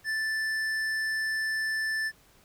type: tone with tanh clipping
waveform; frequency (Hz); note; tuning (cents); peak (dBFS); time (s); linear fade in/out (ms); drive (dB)
sine; 1760; A6; 0; -29; 0.04-2.12; 50; 12
effects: pink hiss -60 dBFS RMS until 2.44 s